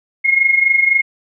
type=tone with amplitude modulation; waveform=sine; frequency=2153 Hz; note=C7; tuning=49 cents sharp; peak=-7 dBFS; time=0.24-1.02 s; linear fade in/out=20 ms; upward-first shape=sine; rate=23.9 Hz; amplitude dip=70%; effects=none